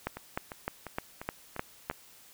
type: two click trains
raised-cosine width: 0.5 ms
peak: -16 / -24 dBFS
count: 7 / 6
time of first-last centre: 0.07-1.899 / 0.17-1.912 s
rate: 3.28 / 2.87 Hz
effects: white hiss -56 dBFS RMS until 2.33 s